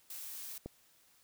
blue noise, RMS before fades -45 dBFS, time 0.1-0.58 s, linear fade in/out 2 ms
click, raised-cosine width 2 ms, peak -28 dBFS, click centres 0.66 s
effects white hiss -67 dBFS RMS until 1.23 s

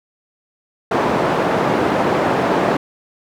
white band-pass noise, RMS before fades -17 dBFS, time 0.91-2.77 s, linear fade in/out 5 ms, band 170 to 780 Hz, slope 12 dB/octave, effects none

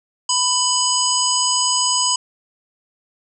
harmonic tone with a mistuned harmonic, 996 Hz, B5, 14 cents sharp, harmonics 1 / 3 / 5 / 7 / 8, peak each -22 / -22 / -22 / -22 / -22 dBFS, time 0.29-2.16 s, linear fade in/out 5 ms, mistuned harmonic 7, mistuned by -75 cents, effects none

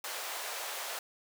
pink high-pass noise, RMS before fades -39 dBFS, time 0.04-0.99 s, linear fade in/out 2 ms, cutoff 560 Hz, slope 24 dB/octave, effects none

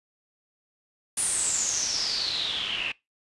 white noise with low-pass filter sweep, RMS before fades -28 dBFS, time 1.17-2.92 s, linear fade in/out 5 ms, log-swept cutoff 9800 to 2600 Hz, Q 9.8, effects noise-tail reverb RT60 0.2 s tail -21 dB re dry + resampled to 24000 Hz

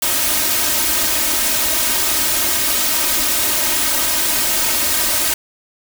white noise with comb filter, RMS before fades -17 dBFS, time 0.02-5.34 s, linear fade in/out 5 ms, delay 3.2 ms, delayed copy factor +0.95, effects none

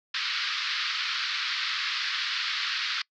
white band-pass noise, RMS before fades -30 dBFS, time 0.14-3.02 s, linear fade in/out 5 ms, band 1200 to 4800 Hz, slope 48 dB/octave, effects noise-tail reverb RT60 0.1 s tail -25 dB re dry

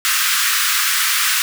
pink high-pass noise, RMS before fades -17 dBFS, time 0.05-1.42 s, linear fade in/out 0 ms, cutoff 1200 Hz, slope 48 dB/octave, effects none

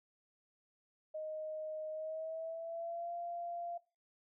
sine tone with pitch glide, 622.3 to 690.5 Hz, D#5 to F5, 0 to -20 cents, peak -39 dBFS, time 1.14-3.78 s, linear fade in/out 10 ms, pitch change +180 cents, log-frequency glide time 1.91-3.13 s, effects noise-tail reverb RT60 0.3 s tail -20 dB re dry

